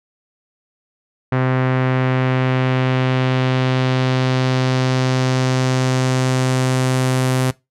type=tone with low-pass filter sweep; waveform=sawtooth; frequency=129.2 Hz; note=C3; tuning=21 cents flat; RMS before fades=-17 dBFS; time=1.32-7.51 s; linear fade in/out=5 ms; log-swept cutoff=1800 to 11000 Hz; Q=1.3; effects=noise-tail reverb RT60 0.2 s tail -20 dB re dry